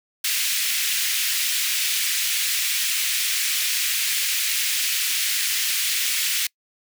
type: high-pass noise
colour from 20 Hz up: pink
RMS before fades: -23 dBFS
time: 0.24-6.47 s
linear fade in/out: 5 ms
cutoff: 2100 Hz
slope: 24 dB/octave
effects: noise-tail reverb RT60 0.1 s tail -26 dB re dry